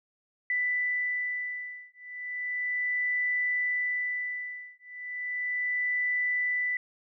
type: beating tone pair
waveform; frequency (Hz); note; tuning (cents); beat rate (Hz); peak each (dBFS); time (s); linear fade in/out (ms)
sine; 1985 / 1985.35; B6 / B6; +8 / +9; 0.35; -31; 0.5-6.77; 2
effects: none